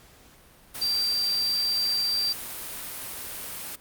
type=tone in noise; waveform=sine; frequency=4699 Hz; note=D8; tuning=in tune; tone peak=-23 dBFS; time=0.81-2.33 s; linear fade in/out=10 ms; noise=white; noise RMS=-36 dBFS; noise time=0.74-3.76 s; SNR=+10 dB; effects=pink hiss -54 dBFS RMS until 3.8 s + Opus 48 kbps